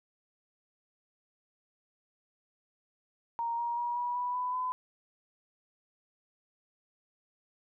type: tone with pitch steps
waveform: sine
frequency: 932.3 / 944.8 / 957.4 / 970.2 / 983.2 / 996.3 / 1009.7 Hz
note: A#5 / A#5 / A#5 / B5 / B5 / B5 / B5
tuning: 0 / +23 / +46 / -31 / -8 / +15 / +38 cents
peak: -30 dBFS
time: 3.39-4.72 s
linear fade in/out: 0 ms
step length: 190 ms
effects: none